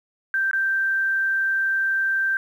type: tone with dropouts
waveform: sine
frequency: 1568 Hz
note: G6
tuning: in tune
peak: -19 dBFS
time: 0.34-2.37 s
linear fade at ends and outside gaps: 1 ms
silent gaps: 0.512-0.532 s
effects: 9-bit